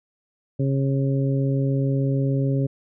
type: harmonic tone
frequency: 136.4 Hz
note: C#3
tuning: 28 cents flat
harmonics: 1 / 2 / 3 / 4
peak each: -20 / -26 / -30 / -32 dBFS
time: 0.59-2.67 s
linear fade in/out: 10 ms
effects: none

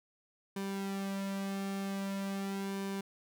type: tone with flanger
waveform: sawtooth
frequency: 196 Hz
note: G3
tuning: in tune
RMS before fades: -37 dBFS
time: 0.56-3.01 s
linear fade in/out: 5 ms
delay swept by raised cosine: 1.5 to 3.1 ms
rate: 0.44 Hz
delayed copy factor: -0.65
effects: none

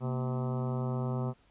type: harmonic tone with a mistuned harmonic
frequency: 128.1 Hz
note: C3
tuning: 36 cents flat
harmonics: 1 / 2 / 3 / 4 / 5 / 6 / 7 / 8 / 9 / 10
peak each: -31 / -37 / -41 / -43 / -45 / -47 / -48 / -49 / -50 / -51 dBFS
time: 0-1.34 s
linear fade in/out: 50 ms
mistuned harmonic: 2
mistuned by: -130 cents
effects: pink hiss -66 dBFS RMS until 1.5 s + resampled to 8000 Hz

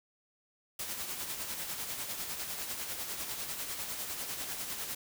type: noise with tremolo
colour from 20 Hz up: white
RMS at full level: -37 dBFS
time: 0.79-4.95 s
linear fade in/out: 5 ms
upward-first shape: sine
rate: 10 Hz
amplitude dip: 45%
effects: none

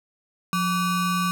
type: ring-modulated tone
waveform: square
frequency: 665 Hz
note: E5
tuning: 15 cents sharp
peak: -19 dBFS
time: 0.53-1.31 s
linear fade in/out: 0 ms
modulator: 487 Hz
effects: none

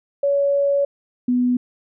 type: tone pair in turn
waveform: sine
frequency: 563 / 247.5 Hz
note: C#5 / B3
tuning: +27 / +4 cents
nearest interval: octave + major second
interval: 1423 cents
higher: first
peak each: -15 dBFS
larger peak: neither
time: 0.23-0.85 / 1.28-1.57 s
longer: first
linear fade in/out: 5 ms
effects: none

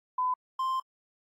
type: tone pair in turn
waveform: sine / triangle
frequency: 1008 / 1046.8 Hz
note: B5 / C6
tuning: +35 / 0 cents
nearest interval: minor second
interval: 65 cents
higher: second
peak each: -25 dBFS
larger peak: neither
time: 0.18-0.34 / 0.59-0.8 s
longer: second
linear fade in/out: 5 ms
effects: AAC 48 kbps

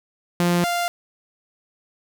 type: tone pair in turn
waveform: sawtooth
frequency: 174.61 / 696.9 Hz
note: F3 / F5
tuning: 0 / -4 cents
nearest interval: 2 octaves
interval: 2396 cents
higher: second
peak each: -13 / -17 dBFS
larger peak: first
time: 0.4-0.64 / 0.64-0.88 s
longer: neither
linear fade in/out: 0 ms
effects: none

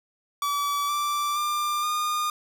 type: tone with pitch steps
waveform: 45% pulse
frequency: 1149 / 1171.1 / 1193.6 / 1216.6 Hz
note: D6 / D6 / D6 / D#6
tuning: -38 / -5 / +28 / -39 cents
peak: -24 dBFS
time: 0.42-2.3 s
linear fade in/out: 2 ms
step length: 470 ms
effects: none

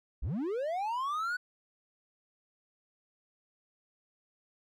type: linear sweep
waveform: triangle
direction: up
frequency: 36.51 to 1500 Hz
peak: -29 dBFS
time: 0.22-1.37 s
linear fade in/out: 10 ms
effects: none

